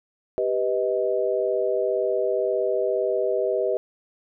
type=chord; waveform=sine; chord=G augmented; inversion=none; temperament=equal with one note detuned; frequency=392 / 493.9 / 629.1 Hz; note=G4 / B4 / D#5; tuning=0 / 0 / +19 cents; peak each=-25 dBFS; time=0.38-3.77 s; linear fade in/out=0 ms; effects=none